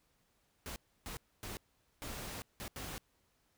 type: noise bursts at uneven times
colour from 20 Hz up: pink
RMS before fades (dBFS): -44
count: 6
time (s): 0.66-0.76 / 1.06-1.17 / 1.43-1.57 / 2.02-2.42 / 2.6-2.68 / 2.76-2.98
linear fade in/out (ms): 0
effects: pink hiss -75 dBFS RMS until 3.57 s

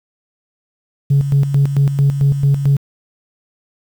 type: tone with tremolo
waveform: sine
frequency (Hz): 139.9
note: C#3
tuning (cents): +16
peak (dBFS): -7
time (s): 1.1-2.77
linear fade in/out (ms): 10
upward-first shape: square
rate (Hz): 4.5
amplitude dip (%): 65
effects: tanh soft clip ceiling -6 dBFS + 7-bit

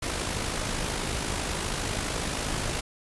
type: noise with amplitude modulation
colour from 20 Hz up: pink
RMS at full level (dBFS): -28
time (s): 0.02-2.81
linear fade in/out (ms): 10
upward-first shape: sine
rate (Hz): 52.4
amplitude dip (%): 45
effects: resampled to 24000 Hz

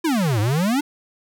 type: exponential two-way sweep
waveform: square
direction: down then up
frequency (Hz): 349.2 to 100.1 to 303.9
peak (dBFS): -18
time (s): 0.04-0.81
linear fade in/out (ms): 10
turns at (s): 0.4
effects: none

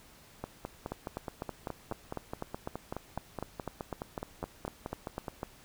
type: two click trains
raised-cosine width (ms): 1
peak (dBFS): -22 / -21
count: 24 / 19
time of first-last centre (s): 0.44-5.282 / 0.92-5.431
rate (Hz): 4.75 / 3.99
effects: pink hiss -57 dBFS RMS until 5.64 s

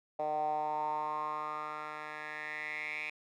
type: tone with band-pass filter sweep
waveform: 10% pulse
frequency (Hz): 152.2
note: D#3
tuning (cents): -38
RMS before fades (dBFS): -37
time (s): 0.19-3.1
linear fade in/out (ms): 5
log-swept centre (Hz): 680 to 2400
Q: 6.6
effects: none

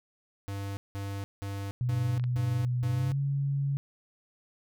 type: tone bursts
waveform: square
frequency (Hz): 99.3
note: G2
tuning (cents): +23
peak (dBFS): -34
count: 6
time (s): 0.48-3.12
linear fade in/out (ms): 0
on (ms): 290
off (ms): 180
type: tone with pitch glide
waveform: sine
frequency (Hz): 123.7 to 139.65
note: B2 to C#3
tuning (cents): +3 to +13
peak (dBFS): -26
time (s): 1.81-3.77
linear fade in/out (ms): 0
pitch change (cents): +210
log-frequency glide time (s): 2.88-3.18
type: clicks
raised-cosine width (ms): 0.3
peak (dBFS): -30 / -29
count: 2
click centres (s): 2.197 / 2.24
effects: none

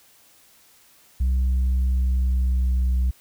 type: tone with pitch glide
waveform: sine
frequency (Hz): 64 to 62.97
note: C2 to B1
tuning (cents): -38 to +34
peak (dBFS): -15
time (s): 1.2-3.11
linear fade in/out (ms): 10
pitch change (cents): -28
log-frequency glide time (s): 1.77-2.92
effects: tanh soft clip ceiling -17 dBFS + white hiss -55 dBFS RMS until 3.2 s

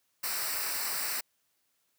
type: noise with comb filter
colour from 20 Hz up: white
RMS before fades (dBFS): -33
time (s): 0.23-1.21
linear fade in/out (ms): 10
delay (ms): 0.3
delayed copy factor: -0.75
effects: white hiss -75 dBFS RMS until 1.98 s + high-pass 80 Hz 12 dB/octave

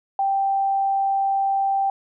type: tone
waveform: sine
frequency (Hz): 784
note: G5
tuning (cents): 0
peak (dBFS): -18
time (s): 0.19-1.9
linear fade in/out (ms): 2
effects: none

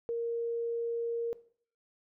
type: tone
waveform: sine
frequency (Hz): 466.2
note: A#4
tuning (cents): 0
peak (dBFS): -30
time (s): 0.09-1.33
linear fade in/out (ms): 0
effects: noise-tail reverb RT60 0.5 s tail -18 dB re dry

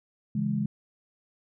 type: chord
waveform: sine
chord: C# minor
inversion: none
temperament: equal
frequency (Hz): 138.59 / 164.81 / 207.7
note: C#3 / E3 / G#3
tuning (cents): 0 / 0 / 0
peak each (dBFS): -31 / -32 / -27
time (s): 0.35-0.66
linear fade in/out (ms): 5
effects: none

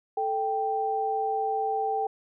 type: tone pair together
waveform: sine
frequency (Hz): 438.9 / 784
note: A4 / G5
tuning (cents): -4 / 0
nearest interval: minor seventh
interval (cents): 1004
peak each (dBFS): -30 / -26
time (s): 0.17-2.07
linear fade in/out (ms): 5
effects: none

